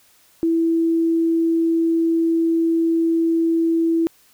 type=tone; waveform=sine; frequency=330 Hz; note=E4; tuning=2 cents sharp; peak=-15 dBFS; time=0.43-4.07 s; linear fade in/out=0 ms; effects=white hiss -55 dBFS RMS until 4.33 s